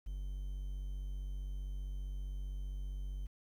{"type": "tone", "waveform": "triangle", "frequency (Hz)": 47.65, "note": "G1", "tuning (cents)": -48, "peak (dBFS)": -36, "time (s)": [0.06, 3.27], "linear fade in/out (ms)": 10, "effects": ["11-bit"]}